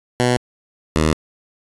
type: tone pair in turn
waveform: 10% pulse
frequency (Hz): 123.47 / 78.03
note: B2 / D#2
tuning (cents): 0 / +6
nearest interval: minor sixth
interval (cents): 794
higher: first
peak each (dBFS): -6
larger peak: neither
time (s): 0.2-0.37 / 0.96-1.13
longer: neither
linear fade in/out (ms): 0
effects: resampled to 24000 Hz